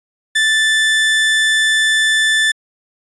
30% pulse tone, 1760 Hz, A6, in tune, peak -9 dBFS, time 0.35-2.52 s, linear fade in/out 10 ms, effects resampled to 22050 Hz

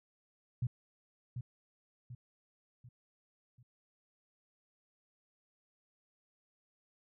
sine tone with echo, 122.6 Hz, B2, 12 cents flat, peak -30 dBFS, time 0.62-0.67 s, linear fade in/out 5 ms, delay 740 ms, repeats 4, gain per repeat -7 dB, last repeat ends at 3.63 s, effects none

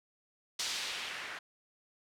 blue noise with low-pass filter sweep, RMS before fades -39 dBFS, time 0.59-1.39 s, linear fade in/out 5 ms, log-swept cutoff 5000 to 1700 Hz, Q 1.3, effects none

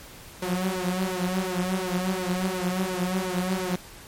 sawtooth tone with flanger, 184 Hz, F#3, 9 cents flat, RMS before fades -27 dBFS, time 0.42-3.76 s, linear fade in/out 5 ms, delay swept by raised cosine 2 to 7.2 ms, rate 2.8 Hz, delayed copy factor +0.9, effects pink hiss -45 dBFS RMS until 4.07 s + MP3 64 kbps

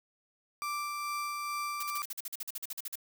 35% pulse tone with tremolo, 1174.7 Hz, D6, in tune, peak -31 dBFS, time 0.62-2.02 s, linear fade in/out 0 ms, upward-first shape sine, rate 2.3 Hz, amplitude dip 25%
blue noise bursts, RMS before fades -38 dBFS, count 16, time 1.8-2.956 s, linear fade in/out 5 ms, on 31 ms, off 44 ms
effects none

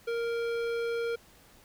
sine tone with hard clipping, 466.2 Hz, A#4, in tune, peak -31 dBFS, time 0.07-1.16 s, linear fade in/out 10 ms, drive 14 dB, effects pink hiss -58 dBFS RMS until 1.64 s

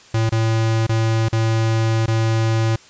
square tone with dropouts, 112.5 Hz, A2, 39 cents sharp, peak -16 dBFS, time 0.14-2.76 s, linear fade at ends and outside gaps 5 ms, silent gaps 0.294-0.321 / 0.867-0.892 / 1.286-1.327 / 2.061-2.079 s, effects white hiss -46 dBFS RMS until 2.89 s + resampled to 16000 Hz

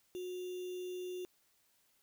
sine tone with sample-and-hold, 363.4 Hz, F#4, 31 cents flat, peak -39 dBFS, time 0.15-1.25 s, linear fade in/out 0 ms, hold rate 3150 Hz, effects white hiss -73 dBFS RMS until 2.02 s

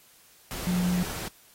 sine tone in noise, 179.4 Hz, F3, 47 cents sharp, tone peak -23 dBFS, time 0.67-1.03 s, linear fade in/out 0 ms, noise pink, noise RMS -36 dBFS, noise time 0.51-1.28 s, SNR +10 dB, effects white hiss -57 dBFS RMS until 1.54 s + AAC 48 kbps

